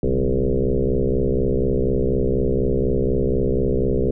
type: tone with frequency modulation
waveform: sine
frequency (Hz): 200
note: G3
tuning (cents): +35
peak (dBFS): -16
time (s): 0.03-4.11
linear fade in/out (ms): 2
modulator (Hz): 64.1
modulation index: 4.6
effects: none